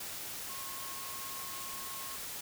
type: tone in noise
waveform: sine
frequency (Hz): 1083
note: C#6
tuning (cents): -41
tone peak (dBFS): -47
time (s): 0.49-2.16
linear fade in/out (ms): 5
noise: white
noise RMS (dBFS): -42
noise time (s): 0-2.41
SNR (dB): -8
effects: none